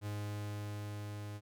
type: tone with level ramp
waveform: 45% pulse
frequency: 103.83 Hz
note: G#2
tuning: in tune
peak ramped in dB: -37 to -42 dBFS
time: 0.01-1.41 s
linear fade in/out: 50 ms
effects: none